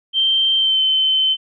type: tone with pitch glide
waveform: sine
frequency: 3136 to 3073 Hz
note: G7 to G7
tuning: 0 to -35 cents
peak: -13 dBFS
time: 0.13-1.37 s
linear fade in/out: 50 ms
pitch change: -35 cents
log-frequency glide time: 0.57-0.81 s
effects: none